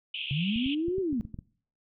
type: band-pass noise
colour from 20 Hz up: white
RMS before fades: -36 dBFS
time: 0.14-0.75 s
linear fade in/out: 5 ms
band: 2500 to 3300 Hz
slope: 96 dB/octave
type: linear two-way sweep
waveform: sine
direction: up then down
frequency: 132.7 to 392 to 207.5 Hz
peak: -26 dBFS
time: 0.31-1.21 s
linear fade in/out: 0 ms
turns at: 1 s
type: clicks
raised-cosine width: 5 ms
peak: -27 dBFS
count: 9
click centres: 0.56 / 0.662 / 0.883 / 0.983 / 1.128 / 1.199 / 1.251 / 1.343 / 1.389 s
effects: noise-tail reverb RT60 0.5 s tail -20 dB re dry